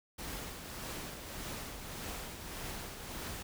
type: noise with tremolo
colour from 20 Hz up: pink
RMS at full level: -41 dBFS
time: 0.18-3.43 s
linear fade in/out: 10 ms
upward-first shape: triangle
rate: 1.7 Hz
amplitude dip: 50%
effects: none